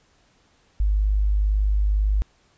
sine tone, 51 Hz, G#1, 31 cents flat, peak -17 dBFS, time 0.8-2.22 s, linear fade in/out 0 ms, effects pink hiss -61 dBFS RMS until 2.57 s + resampled to 16000 Hz

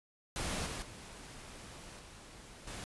pink noise with level steps, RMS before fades -37 / -41 / -50 / -53 / -44 dBFS, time 0.36-2.84 s, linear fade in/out 0 ms, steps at 0.66 / 0.82 / 1.99 / 2.67 s, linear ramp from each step 5 ms, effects resampled to 24000 Hz

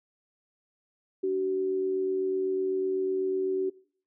sine tone pair together, 290.4 / 378.4 Hz, D4 / F#4, -19 / +39 cents, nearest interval perfect fourth, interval 458 cents, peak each -36 / -25 dBFS, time 1.23-3.7 s, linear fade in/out 10 ms, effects noise-tail reverb RT60 0.5 s tail -22 dB re dry

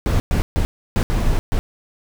brown noise bursts at uneven times, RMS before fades -17 dBFS, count 6, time 0.06-0.2 / 0.31-0.42 / 0.56-0.65 / 0.96-1.03 / 1.1-1.39 / 1.52-1.59 s, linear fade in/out 0 ms, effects none

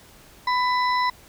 harmonic tone with a mistuned harmonic, 996 Hz, B5, 14 cents sharp, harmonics 1 / 2 / 4 / 5, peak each -20 / -27 / -33 / -35 dBFS, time 0.47-1.1 s, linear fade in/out 5 ms, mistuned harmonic 5, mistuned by +100 cents, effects pink hiss -50 dBFS RMS until 1.28 s

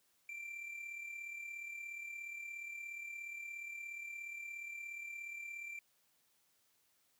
triangle tone with amplitude modulation, 2356 Hz, D7, 5 cents sharp, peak -40 dBFS, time 0.29-5.79 s, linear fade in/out 2 ms, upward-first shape sine, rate 37 Hz, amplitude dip 50%, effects white hiss -75 dBFS RMS until 7.19 s + high-pass 60 Hz 12 dB/octave

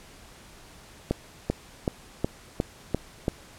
accelerating click train, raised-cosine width 2 ms, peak -10 dBFS, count 7, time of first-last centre 1.11-3.281 s, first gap 390 ms, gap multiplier 0.97, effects pink hiss -50 dBFS RMS until 3.58 s + low-pass 11000 Hz 12 dB/octave

